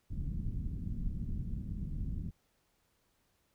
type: low-pass noise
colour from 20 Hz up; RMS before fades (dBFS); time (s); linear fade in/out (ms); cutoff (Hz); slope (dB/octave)
pink; -37; 0.1-2.31; 10; 210; 24
effects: pink hiss -75 dBFS RMS until 3.54 s